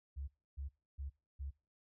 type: tone bursts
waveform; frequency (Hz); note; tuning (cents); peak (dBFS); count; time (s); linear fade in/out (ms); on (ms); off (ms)
sine; 69.3; C#2; 0; -40; 4; 0.16-1.51; 20; 120; 290
effects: noise-tail reverb RT60 0.4 s tail -25 dB re dry